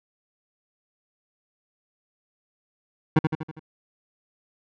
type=tone with echo; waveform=25% pulse; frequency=157.2 Hz; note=D#3; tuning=18 cents sharp; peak=-10 dBFS; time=3.16-3.19 s; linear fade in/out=5 ms; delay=81 ms; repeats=5; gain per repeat=-5 dB; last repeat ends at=3.595 s; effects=low-pass 2000 Hz 12 dB/octave